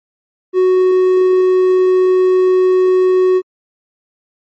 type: tone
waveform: triangle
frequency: 370 Hz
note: F#4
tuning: in tune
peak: -6 dBFS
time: 0.53-3.42 s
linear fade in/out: 50 ms
effects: MP3 32 kbps